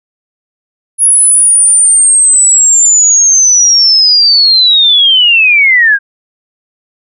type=linear sweep; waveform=sine; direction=down; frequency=10520 to 1579 Hz; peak=-3 dBFS; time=0.98-5.99 s; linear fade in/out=50 ms; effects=none